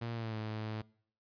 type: tone with pitch glide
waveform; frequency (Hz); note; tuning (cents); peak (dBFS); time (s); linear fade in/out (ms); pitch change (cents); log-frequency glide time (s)
sawtooth; 116.54 to 108.74; A#2 to A2; 0 to -20; -33; 0.01-0.82; 10; -120; 0.13-0.37
effects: noise-tail reverb RT60 0.6 s tail -23 dB re dry + resampled to 11025 Hz